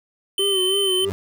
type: tone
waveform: square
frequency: 3069 Hz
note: G7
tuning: 37 cents flat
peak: -20 dBFS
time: 0.38-1.05 s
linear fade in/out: 2 ms
type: tone with vibrato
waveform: triangle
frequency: 384.3 Hz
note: G4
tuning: 34 cents flat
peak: -19 dBFS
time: 0.39-1.1 s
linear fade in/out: 5 ms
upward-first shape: sine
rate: 3.1 Hz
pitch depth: 73 cents each way
type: tone with exponential growth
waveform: 25% pulse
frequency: 95 Hz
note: F#2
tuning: 46 cents sharp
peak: -20 dBFS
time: 0.96-1.12 s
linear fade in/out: 0 ms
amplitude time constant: 34 ms
effects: none